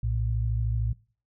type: tone pair together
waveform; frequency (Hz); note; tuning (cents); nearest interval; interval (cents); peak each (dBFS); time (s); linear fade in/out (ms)
sine; 60 / 113.26; B1 / A#2; -49 / -49; major seventh; 1100; -27; 0.03-0.93; 5
effects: noise-tail reverb RT60 0.4 s tail -21 dB re dry